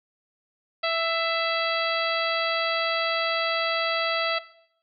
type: harmonic tone with a mistuned harmonic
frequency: 660 Hz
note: E5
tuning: 2 cents sharp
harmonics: 1 / 2 / 3 / 4 / 5 / 6 / 7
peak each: -26 / -29 / -31 / -32 / -33 / -34 / -34 dBFS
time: 0.83-4.39 s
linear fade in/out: 10 ms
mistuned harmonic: 3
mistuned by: +21 cents
effects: noise-tail reverb RT60 0.7 s tail -18 dB re dry